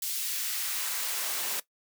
white noise with high-pass filter sweep, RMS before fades -32 dBFS, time 0.02-1.6 s, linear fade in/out 5 ms, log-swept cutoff 3600 to 290 Hz, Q 0.73, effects noise-tail reverb RT60 0.1 s tail -17 dB re dry

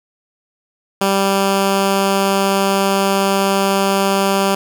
10% pulse tone, 195.8 Hz, G3, 2 cents flat, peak -5 dBFS, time 1.01-4.55 s, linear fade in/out 5 ms, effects none

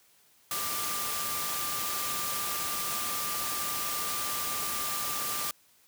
sine tone in noise, 1187 Hz, D6, 18 cents sharp, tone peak -37 dBFS, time 0.51-5.51 s, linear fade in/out 2 ms, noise white, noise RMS -33 dBFS, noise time 0.51-5.51 s, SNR -7 dB, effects white hiss -63 dBFS RMS until 5.87 s + high-pass 60 Hz 12 dB/octave

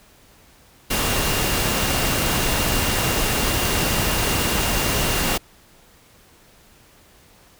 sine tone in noise, 2794 Hz, F7, in tune, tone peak -31 dBFS, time 0.9-5.38 s, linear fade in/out 10 ms, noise pink, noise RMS -21 dBFS, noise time 0.9-5.38 s, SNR -13 dB, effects pink hiss -52 dBFS RMS until 7.59 s

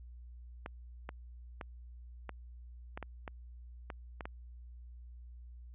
clicks, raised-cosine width 0.5 ms, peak -26 dBFS, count 10, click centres 0.661 / 1.091 / 1.612 / 2.293 / 2.975 / 3.027 / 3.278 / 3.902 / 4.208 / 4.255 s, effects added 60 Hz sine -48 dBFS peak until 5.74 s + resampled to 8000 Hz

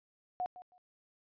sine tone with echo, 727 Hz, F#5, 31 cents flat, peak -32 dBFS, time 0.4-0.46 s, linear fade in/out 0 ms, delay 160 ms, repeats 2, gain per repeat -15 dB, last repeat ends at 0.78 s, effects resampled to 11025 Hz

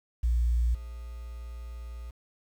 sine tone with level steps, 59 Hz, A#1, 22 cents sharp, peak -21 / -37 dBFS, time 0.23-2.11 s, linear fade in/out 10 ms, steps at 0.74 s, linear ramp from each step 10 ms, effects tanh soft clip ceiling -19 dBFS + 9-bit

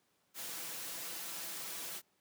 white noise with comb filter, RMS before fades -43 dBFS, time 0.34-2.02 s, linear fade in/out 50 ms, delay 6 ms, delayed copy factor +0.5, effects pink hiss -75 dBFS RMS until 2.2 s + high-pass 150 Hz 12 dB/octave

